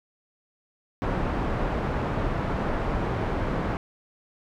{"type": "low-pass noise", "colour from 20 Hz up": "pink", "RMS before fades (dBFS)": -27, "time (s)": [1.02, 3.77], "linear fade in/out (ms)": 0, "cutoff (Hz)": 1300, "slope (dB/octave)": 12, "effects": []}